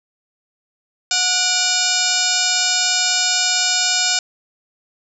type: harmonic tone with a mistuned harmonic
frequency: 731 Hz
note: F#5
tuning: 21 cents flat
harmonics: 1 / 2 / 3 / 4 / 5 / 6 / 7 / 8 / 9 / 10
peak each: -28 / -25 / -26 / -26 / -25 / -24 / -21 / -28 / -27 / -22 dBFS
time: 1.11-4.19 s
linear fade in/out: 2 ms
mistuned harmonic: 3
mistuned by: +130 cents
effects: none